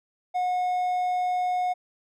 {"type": "tone", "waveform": "triangle", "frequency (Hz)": 726, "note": "F#5", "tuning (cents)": -33, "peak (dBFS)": -21, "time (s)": [0.34, 1.74], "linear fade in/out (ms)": 20, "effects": []}